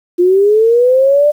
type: linear sweep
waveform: sine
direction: up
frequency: 346.6 to 600 Hz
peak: -6 dBFS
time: 0.18-1.32 s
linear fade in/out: 20 ms
effects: 7-bit